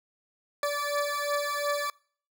20% pulse beating tone pair, 578 / 580.8 Hz, D5 / D5, -28 / -19 cents, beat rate 2.8 Hz, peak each -26 / -25 dBFS, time 0.63-1.9 s, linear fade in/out 2 ms, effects noise-tail reverb RT60 0.5 s tail -25 dB re dry

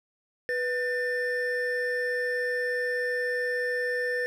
triangle tone pair together, 493 / 1791.7 Hz, B4 / A6, -3 / +31 cents, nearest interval octave + minor seventh, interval 2234 cents, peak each -27 / -27 dBFS, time 0.49-4.26 s, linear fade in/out 0 ms, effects none

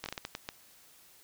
slowing click train, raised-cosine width 0.2 ms, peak -19 dBFS, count 8, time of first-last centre 0.04-0.489 s, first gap 20 ms, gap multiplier 1.38, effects white hiss -59 dBFS RMS until 1.23 s

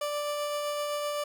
30% pulse tone with tremolo, 587.3 Hz, D5, in tune, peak -26 dBFS, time 0.01-1.24 s, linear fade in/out 5 ms, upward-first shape triangle, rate 7.8 Hz, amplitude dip 25%, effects none

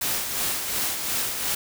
white noise with tremolo, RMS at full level -25 dBFS, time 0.01-1.55 s, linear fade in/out 5 ms, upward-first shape sine, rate 2.8 Hz, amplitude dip 45%, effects none

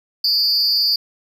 triangle tone with amplitude modulation, 4699 Hz, D8, in tune, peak -9 dBFS, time 0.24-0.96 s, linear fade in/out 5 ms, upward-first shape sine, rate 275 Hz, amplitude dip 95%, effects none

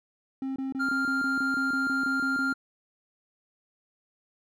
triangle tone bursts, 266.8 Hz, C4, 34 cents sharp, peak -27 dBFS, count 13, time 0.42-2.528 s, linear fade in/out 2 ms, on 140 ms, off 24 ms
triangle tone, 1396.9 Hz, F6, in tune, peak -24 dBFS, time 0.79-2.54 s, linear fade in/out 20 ms
effects none

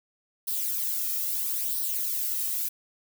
violet noise with flanger, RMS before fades -29 dBFS, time 0.47-2.69 s, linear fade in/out 10 ms, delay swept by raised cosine 0.21 to 1.61 ms, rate 0.76 Hz, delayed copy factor +0.6, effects none

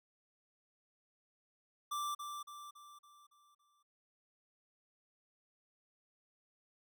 square tone with echo, 1174.7 Hz, D6, in tune, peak -37 dBFS, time 1.91-2.15 s, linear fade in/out 10 ms, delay 280 ms, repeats 6, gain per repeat -6 dB, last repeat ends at 3.83 s, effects none

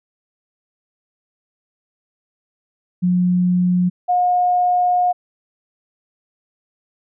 sine tone pair in turn, 179.6 / 718.4 Hz, F3 / F5, +49 / +49 cents, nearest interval 2 octaves, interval 2400 cents, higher second, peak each -13 dBFS, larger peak neither, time 3.02-3.9 / 4.08-5.13 s, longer second, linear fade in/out 20 ms, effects none

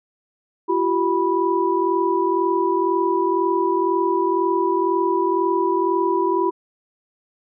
sine tone cluster, 342.7 / 384.7 / 983 Hz, F4 / G4 / B5, -33 / -33 / -8 cents, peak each -21 dBFS, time 0.68-6.51 s, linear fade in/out 20 ms, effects none

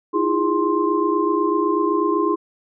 sine tone cluster, 317.7 / 345.7 / 410.4 / 1051 Hz, D#4 / F4 / G#4 / C6, +36 / -18 / -21 / +7 cents, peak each -22 dBFS, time 0.13-2.36 s, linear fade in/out 20 ms, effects none

